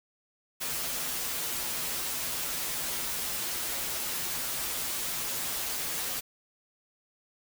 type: noise with comb filter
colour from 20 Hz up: white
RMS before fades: -33 dBFS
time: 0.6-6.21 s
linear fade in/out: 20 ms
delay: 10 ms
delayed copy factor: -0.7
effects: none